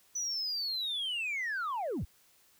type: linear sweep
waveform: sine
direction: down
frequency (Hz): 6000 to 34.65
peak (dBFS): -30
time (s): 0.15-2.05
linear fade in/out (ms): 10
effects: tanh soft clip ceiling -30 dBFS + white hiss -65 dBFS RMS until 2.59 s